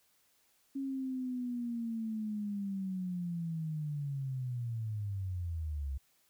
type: linear sweep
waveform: sine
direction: down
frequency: 274.5 to 65.4 Hz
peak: -34 dBFS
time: 0.75-5.98 s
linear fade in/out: 10 ms
effects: white hiss -71 dBFS RMS until 6.29 s